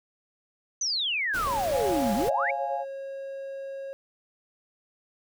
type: exponential two-way sweep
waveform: sine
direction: down then up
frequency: 6272 to 195.7 to 2381 Hz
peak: -25 dBFS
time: 0.81-2.51 s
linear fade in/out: 5 ms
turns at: 2.14 s
type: noise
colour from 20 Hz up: pink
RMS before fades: -36 dBFS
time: 1.33-2.3 s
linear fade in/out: 20 ms
type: tone with pitch glide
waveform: triangle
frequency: 554.4 to 544.9 Hz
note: C#5 to C#5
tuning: 0 to -30 cents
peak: -32 dBFS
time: 1.47-3.93 s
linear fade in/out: 0 ms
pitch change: -30 cents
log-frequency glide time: 2.03-2.16 s
type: chord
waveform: sine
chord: Db major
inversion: none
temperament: equal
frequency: 554.4 / 698.5 / 830.6 Hz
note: Db5 / F5 / Ab5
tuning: 0 / 0 / 0 cents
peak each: -35 / -31 / -31 dBFS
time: 1.71-2.85 s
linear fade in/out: 50 ms
effects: none